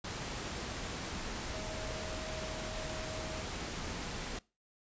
sine tone in noise, 631 Hz, D#5, 24 cents sharp, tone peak -45 dBFS, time 1.53-3.42 s, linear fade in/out 5 ms, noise pink, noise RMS -40 dBFS, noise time 0.04-4.39 s, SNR -8 dB, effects noise-tail reverb RT60 0.3 s tail -23 dB re dry + resampled to 16000 Hz

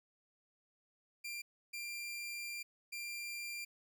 sawtooth tone bursts at uneven times, 2379 Hz, D7, 22 cents sharp, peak -38 dBFS, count 3, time 1.24-1.42 / 1.73-2.63 / 2.92-3.65 s, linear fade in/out 10 ms, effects none

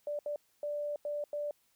sine tone bursts at uneven times, 587.3 Hz, D5, in tune, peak -33 dBFS, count 5, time 0.07-0.19 / 0.26-0.36 / 0.63-0.96 / 1.05-1.24 / 1.33-1.51 s, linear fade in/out 2 ms, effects white hiss -72 dBFS RMS until 1.75 s

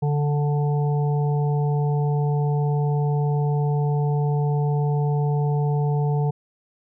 harmonic tone with a mistuned harmonic, 146.83 Hz, D3, in tune, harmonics 1 / 3 / 5 / 6, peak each -19 / -29 / -33 / -35 dBFS, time 0.02-6.31 s, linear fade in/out 10 ms, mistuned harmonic 1, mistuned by -17 cents, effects none

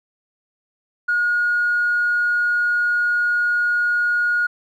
triangle tone with tanh clipping, 1440 Hz, F#6, 47 cents flat, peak -16 dBFS, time 1.08-4.47 s, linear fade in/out 10 ms, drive 4 dB, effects none

